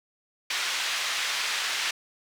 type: band-pass noise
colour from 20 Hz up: pink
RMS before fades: -29 dBFS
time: 0.5-1.91 s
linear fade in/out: 5 ms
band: 1700 to 5200 Hz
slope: 12 dB/octave
effects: none